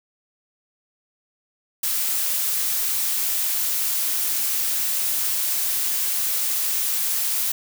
blue noise, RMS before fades -23 dBFS, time 1.83-7.52 s, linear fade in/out 5 ms, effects none

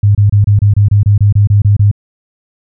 sine tone bursts, 102.4 Hz, G#2, 24 cents flat, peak -4 dBFS, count 13, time 0.03-1.914 s, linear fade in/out 5 ms, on 120 ms, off 27 ms, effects none

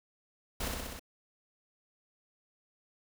pink noise with echo, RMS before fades -35 dBFS, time 0.6-0.68 s, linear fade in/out 5 ms, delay 63 ms, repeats 5, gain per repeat -2 dB, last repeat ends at 0.995 s, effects none

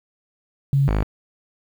sine / sawtooth tone pair in turn, 138.59 / 51.91 Hz, C#3 / G#1, 0 / 0 cents, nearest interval octave + perfect fourth, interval 1700 cents, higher first, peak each -14 dBFS, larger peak neither, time 0.73-0.88 / 0.88-1.03 s, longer neither, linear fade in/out 0 ms, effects low-pass 2000 Hz 12 dB/octave + 8-bit

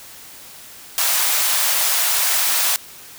white high-pass noise, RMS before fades -18 dBFS, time 0.98-2.76 s, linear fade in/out 0 ms, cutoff 620 Hz, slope 24 dB/octave, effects white hiss -40 dBFS RMS until 3.18 s

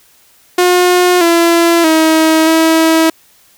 sawtooth tone with pitch steps, 358.9 / 338 / 318.6 / 323.3 Hz, F4 / E4 / D#4 / E4, +47 / +43 / +41 / -34 cents, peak -3 dBFS, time 0.58-3.1 s, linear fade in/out 5 ms, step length 630 ms, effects white hiss -48 dBFS RMS until 3.57 s

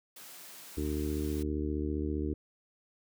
white high-pass noise, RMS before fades -49 dBFS, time 0.16-1.43 s, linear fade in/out 5 ms, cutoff 140 Hz, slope 96 dB/octave
harmonic tone, 75.1 Hz, D2, 39 cents sharp, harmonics 1 / 2 / 3 / 4 / 5 / 6, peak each -34 / -44 / -40 / -35 / -38 / -43 dBFS, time 0.77-2.34 s, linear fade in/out 5 ms
effects none

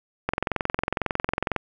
click train, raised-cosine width 0.5 ms, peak -8 dBFS, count 29, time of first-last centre 0.29-1.563 s, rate 22 Hz, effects none

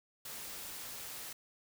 white noise, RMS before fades -45 dBFS, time 0.25-1.33 s, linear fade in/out 5 ms, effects none

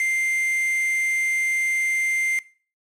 triangle tone with quantisation, 2093 Hz, C7, in tune, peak -18 dBFS, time 0-2.39 s, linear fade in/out 2 ms, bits 5, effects noise-tail reverb RT60 0.4 s tail -20 dB re dry + low-pass 11000 Hz 12 dB/octave

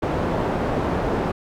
white low-pass noise, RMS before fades -23 dBFS, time 0.02-1.32 s, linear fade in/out 10 ms, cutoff 640 Hz, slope 12 dB/octave, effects none

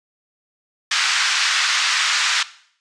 pink band-pass noise, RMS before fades -19 dBFS, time 0.91-2.43 s, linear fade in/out 5 ms, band 1300 to 6400 Hz, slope 24 dB/octave, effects noise-tail reverb RT60 0.6 s tail -17 dB re dry + resampled to 22050 Hz

